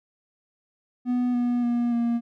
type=tone with pitch steps; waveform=triangle; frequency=246.9 / 242.9 / 239 / 235.2 Hz; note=B3 / B3 / A#3 / A#3; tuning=0 / -29 / +43 / +16 cents; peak=-19 dBFS; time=1.05-2.21 s; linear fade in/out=50 ms; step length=290 ms; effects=none